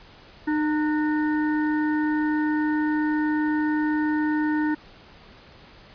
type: harmonic tone with a mistuned harmonic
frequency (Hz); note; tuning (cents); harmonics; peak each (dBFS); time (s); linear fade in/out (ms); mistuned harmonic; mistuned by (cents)
304.6; D#4; -37; 1 / 3 / 5 / 6; -21 / -32 / -34 / -34; 0.47-4.75; 10; 5; -56
effects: pink hiss -49 dBFS RMS until 5.94 s + resampled to 11025 Hz